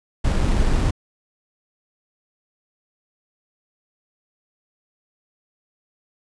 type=noise with sample-and-hold; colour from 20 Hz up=brown; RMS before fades=-18 dBFS; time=0.24-0.91 s; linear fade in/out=10 ms; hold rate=6300 Hz; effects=resampled to 22050 Hz